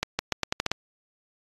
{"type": "accelerating click train", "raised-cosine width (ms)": 0.2, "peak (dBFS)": -7, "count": 8, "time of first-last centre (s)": [0.03, 0.716], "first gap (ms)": 160, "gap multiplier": 0.83, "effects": ["AAC 32 kbps"]}